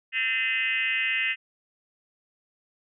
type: tone with frequency modulation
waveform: sine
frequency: 2294 Hz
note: D7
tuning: 41 cents flat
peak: -23 dBFS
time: 0.12-1.36 s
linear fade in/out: 50 ms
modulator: 241 Hz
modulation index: 2.3
effects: none